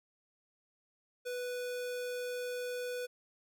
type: tone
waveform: square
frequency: 493.9 Hz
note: B4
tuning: in tune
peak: -37 dBFS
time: 1.25-3.07 s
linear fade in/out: 20 ms
effects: none